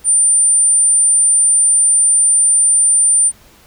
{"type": "tone", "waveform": "sine", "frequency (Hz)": 9160, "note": "D9", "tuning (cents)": -44, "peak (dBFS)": -8, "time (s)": [0.04, 3.32], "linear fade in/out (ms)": 50, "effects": ["pink hiss -46 dBFS RMS until 3.66 s"]}